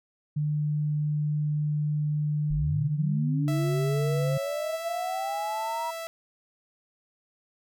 sine tone with pitch glide, 149.7 to 143.11 Hz, D3 to D3, +33 to -44 cents, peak -24 dBFS, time 0.36-4.38 s, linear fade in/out 10 ms, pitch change -77 cents, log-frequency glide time 3.42-3.49 s
sine linear sweep, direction up, 32.14 to 960 Hz, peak -29 dBFS, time 2.5-5.91 s, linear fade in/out 10 ms
sawtooth tone, 660 Hz, E5, 2 cents sharp, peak -30 dBFS, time 3.48-6.07 s, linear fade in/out 0 ms
effects none

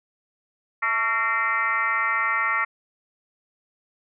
sine tone with frequency modulation, 1600 Hz, G6, 35 cents sharp, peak -20 dBFS, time 0.82-2.65 s, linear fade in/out 10 ms, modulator 238 Hz, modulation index 2.4, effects none

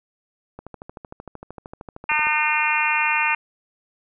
click train, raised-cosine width 1 ms, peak -22 dBFS, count 23, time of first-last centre 0.59-2.269 s, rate 13.1 Hz
harmonic tone, 303.2 Hz, D#4, 45 cents flat, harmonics 3 / 4 / 5 / 6 / 7 / 8 / 9, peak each -24 / -28 / -28 / -28 / -27 / -23 / -25 dBFS, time 2.09-3.35 s, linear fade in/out 5 ms
effects none

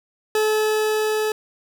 40% pulse tone with level ramp, 430.5 Hz, A4, 38 cents flat, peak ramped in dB -16 to -19 dBFS, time 0.35-1.32 s, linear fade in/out 2 ms, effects none

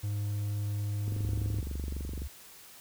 triangle tone, 103 Hz, G#2, 14 cents flat, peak -28 dBFS, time 0.03-1.61 s, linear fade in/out 10 ms
click train, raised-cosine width 3 ms, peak -27 dBFS, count 28, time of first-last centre 1.08-2.219 s, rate 23.7 Hz
sine tone with vibrato, 69.3 Hz, C#2, in tune, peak -34 dBFS, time 1.23-2.28 s, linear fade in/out 10 ms, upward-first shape triangle, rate 9.2 Hz, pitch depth 24 cents each way
effects white hiss -52 dBFS RMS until 2.8 s

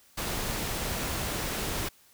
pink noise, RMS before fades -32 dBFS, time 0.17-1.89 s, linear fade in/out 10 ms, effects white hiss -60 dBFS RMS until 2.13 s

